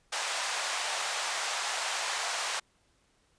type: band-pass noise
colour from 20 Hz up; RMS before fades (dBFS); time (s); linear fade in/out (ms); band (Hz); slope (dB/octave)
pink; -33; 0.12-2.6; 10; 690 to 9000; 24
effects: pink hiss -69 dBFS RMS until 3.38 s + resampled to 22050 Hz